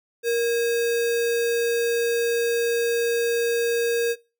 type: tone with sample-and-hold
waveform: sine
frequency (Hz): 468.6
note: A#4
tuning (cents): +9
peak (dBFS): -19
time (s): 0.23-4.16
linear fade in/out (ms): 50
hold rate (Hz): 2100
effects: noise-tail reverb RT60 0.3 s tail -22 dB re dry